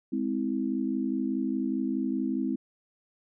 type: chord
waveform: sine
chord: Ab augmented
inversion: none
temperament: just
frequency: 207.7 / 259.6 / 324.5 Hz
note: Ab3 / C4 / E4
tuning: 0 / -13 / -27 cents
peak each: -32 / -29 / -32 dBFS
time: 0.12-2.56 s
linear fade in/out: 10 ms
effects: none